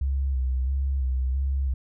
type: tone with vibrato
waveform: sine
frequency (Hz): 66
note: C2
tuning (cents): +16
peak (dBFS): -22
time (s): 0.01-1.74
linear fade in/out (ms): 5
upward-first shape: square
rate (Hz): 1.5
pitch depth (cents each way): 47
effects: none